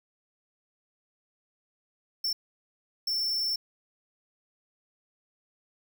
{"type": "tone bursts at uneven times", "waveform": "square", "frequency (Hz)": 5390, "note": "E8", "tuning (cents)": 38, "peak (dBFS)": -27, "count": 2, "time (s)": [[2.24, 2.33], [3.07, 3.56]], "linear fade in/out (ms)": 5, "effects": []}